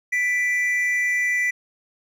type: tone pair together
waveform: triangle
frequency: 1979.3 / 2349 Hz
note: B6 / D7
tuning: +3 / 0 cents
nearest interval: minor third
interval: 297 cents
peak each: -18 / -26 dBFS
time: 0.12-1.51 s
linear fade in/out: 10 ms
effects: none